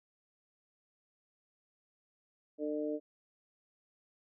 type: harmonic tone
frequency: 150.2 Hz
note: D3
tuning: 39 cents sharp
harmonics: 2 / 3 / 4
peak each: -36 / -38 / -39 dBFS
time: 2.58-3 s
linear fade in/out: 50 ms
effects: none